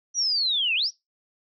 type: linear two-way sweep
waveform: sine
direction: down then up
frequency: 5920 to 2452 to 5920 Hz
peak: -21 dBFS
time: 0.14-0.91 s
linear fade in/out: 50 ms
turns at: 0.75 s
effects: noise-tail reverb RT60 0.2 s tail -22 dB re dry